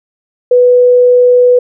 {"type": "tone", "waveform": "sine", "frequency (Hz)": 493.9, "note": "B4", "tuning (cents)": 0, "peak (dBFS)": -3, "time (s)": [0.51, 1.59], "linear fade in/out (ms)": 5, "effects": []}